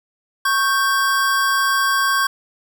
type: tone pair together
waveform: square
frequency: 1102 / 1568 Hz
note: C#6 / G6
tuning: -11 / 0 cents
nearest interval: tritone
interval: 611 cents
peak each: -19 dBFS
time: 0.45-2.27 s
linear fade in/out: 5 ms
effects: none